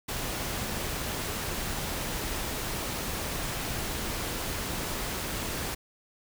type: tone in noise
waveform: sine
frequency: 210.2 Hz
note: G#3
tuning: 21 cents sharp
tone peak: -41 dBFS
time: 0.53-0.79 s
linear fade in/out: 10 ms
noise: pink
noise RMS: -33 dBFS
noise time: 0.08-5.75 s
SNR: -11 dB
effects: none